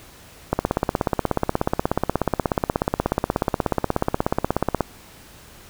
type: click train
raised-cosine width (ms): 1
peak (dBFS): -4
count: 72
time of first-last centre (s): 0.53-4.807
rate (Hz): 16.6
effects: pink hiss -46 dBFS RMS until 5.69 s